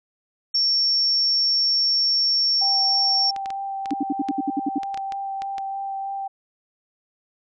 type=tone; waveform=sine; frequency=5470 Hz; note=F8; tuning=37 cents flat; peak=-17 dBFS; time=0.54-3.31 s; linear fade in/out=10 ms
type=tone with vibrato; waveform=sine; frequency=784 Hz; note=G5; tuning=in tune; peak=-26 dBFS; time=2.61-6.28 s; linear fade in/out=10 ms; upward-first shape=sine; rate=3.2 Hz; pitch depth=9 cents each way
type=clicks; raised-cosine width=0.2 ms; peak=-18 dBFS; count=12; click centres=3.363 / 3.459 / 3.504 / 3.858 / 3.907 / 4.286 / 4.833 / 4.944 / 4.975 / 5.122 / 5.42 / 5.582 s
type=tone bursts; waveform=sine; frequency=286.9 Hz; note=D4; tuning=40 cents flat; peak=-19 dBFS; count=10; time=3.91-4.784 s; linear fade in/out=5 ms; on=28 ms; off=66 ms
effects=none